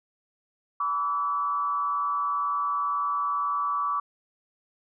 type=tone with frequency modulation; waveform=sine; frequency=1148 Hz; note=D6; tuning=40 cents flat; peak=-24 dBFS; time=0.8-4 s; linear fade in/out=5 ms; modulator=158 Hz; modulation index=0.58; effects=none